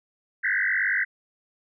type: tone with frequency modulation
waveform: sine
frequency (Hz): 1775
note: A6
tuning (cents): +15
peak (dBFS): -21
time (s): 0.43-1.05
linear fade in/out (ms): 20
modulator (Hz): 48.6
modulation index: 5.4
effects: none